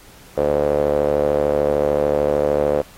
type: tone with band-pass filter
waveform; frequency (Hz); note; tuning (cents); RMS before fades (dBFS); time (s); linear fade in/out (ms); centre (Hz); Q
sawtooth; 73.42; D2; 0; -18; 0.37-2.82; 10; 520; 5.8
effects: pink hiss -46 dBFS RMS until 2.97 s + AAC 48 kbps